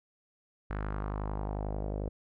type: tone with low-pass filter sweep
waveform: sawtooth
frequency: 51.2 Hz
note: G#1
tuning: 24 cents flat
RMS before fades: -35 dBFS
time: 0.7-2.09 s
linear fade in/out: 5 ms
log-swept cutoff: 1600 to 520 Hz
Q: 2.3
effects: none